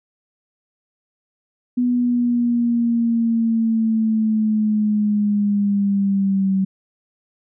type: linear sweep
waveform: sine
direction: down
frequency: 246.9 to 191 Hz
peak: -15 dBFS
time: 1.77-6.65 s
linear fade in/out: 10 ms
effects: none